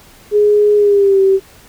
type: tone with pitch glide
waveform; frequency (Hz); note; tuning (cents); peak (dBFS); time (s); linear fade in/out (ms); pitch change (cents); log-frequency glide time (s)
sine; 416.4 to 386.3; G#4 to G4; +5 to -25; -7; 0.31-1.4; 50; -130; 0.76-1.21
effects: pink hiss -43 dBFS RMS until 1.68 s